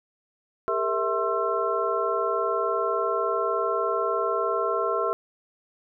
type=tone cluster; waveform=sine; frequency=403.4 / 463.4 / 656 / 1061 / 1340 Hz; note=G4 / A#4 / E5 / C6 / E6; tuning=+50 / -10 / -9 / +24 / +28 cents; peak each=-29 dBFS; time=0.68-5.13 s; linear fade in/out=0 ms; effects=none